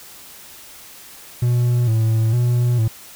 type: tone with vibrato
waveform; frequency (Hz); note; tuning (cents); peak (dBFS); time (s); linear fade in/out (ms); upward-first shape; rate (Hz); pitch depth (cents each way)
triangle; 116.54; A#2; 0; -12; 1.42-2.88; 5; square; 1.1; 74
effects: white hiss -41 dBFS RMS until 3.15 s